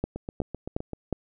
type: two click trains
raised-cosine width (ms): 2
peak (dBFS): -20 / -13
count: 7 / 4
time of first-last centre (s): 0.16-0.933 / 0.04-1.127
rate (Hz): 7.76 / 2.76
effects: none